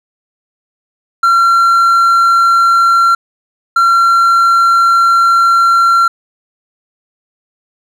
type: tone pair in turn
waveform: triangle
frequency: 1367 / 1367 Hz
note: F6 / F6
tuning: -37 / -37 cents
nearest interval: unison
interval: 0 cents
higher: neither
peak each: -4 dBFS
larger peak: neither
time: 1.23-3.15 / 3.76-6.08 s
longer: second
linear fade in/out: 5 ms
effects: none